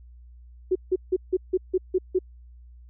sine tone bursts, 370 Hz, F#4, in tune, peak -18 dBFS, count 8, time 0.71-2.19 s, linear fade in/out 10 ms, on 45 ms, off 160 ms, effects added 60 Hz sine -45 dBFS peak until 2.89 s

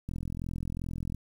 click train, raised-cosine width 5 ms, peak -23 dBFS, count 46, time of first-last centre 0.09-1.146 s, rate 42.6 Hz, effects 9-bit

